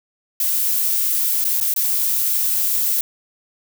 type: noise with dropouts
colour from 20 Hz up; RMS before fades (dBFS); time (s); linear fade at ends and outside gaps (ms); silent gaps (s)
violet; -19; 0.4-3.01; 2; 1.443-1.45 / 1.602-1.61 / 1.74-1.762
effects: none